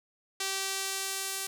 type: tone with band-pass filter sweep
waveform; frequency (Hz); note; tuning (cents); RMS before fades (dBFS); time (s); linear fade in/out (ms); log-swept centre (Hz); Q
sawtooth; 387.4; G4; -20; -34; 0.4-1.47; 5; 6100 to 10000; 0.76
effects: none